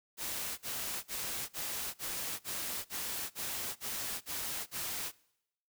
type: noise bursts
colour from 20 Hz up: white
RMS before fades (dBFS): -38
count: 11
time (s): 0.17-5.12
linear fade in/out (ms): 50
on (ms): 410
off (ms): 44
effects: noise-tail reverb RT60 0.8 s tail -23 dB re dry